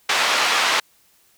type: band-pass noise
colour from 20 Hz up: pink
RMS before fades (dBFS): -19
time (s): 0.09-0.8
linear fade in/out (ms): 5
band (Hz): 930 to 4600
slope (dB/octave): 12
effects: white hiss -58 dBFS RMS until 1.37 s